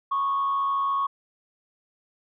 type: tone with frequency modulation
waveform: sine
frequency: 1104 Hz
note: C#6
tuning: 7 cents flat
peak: -21 dBFS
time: 0.11-1.07 s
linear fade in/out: 10 ms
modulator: 93.7 Hz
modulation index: 0.42
effects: tanh soft clip ceiling -18 dBFS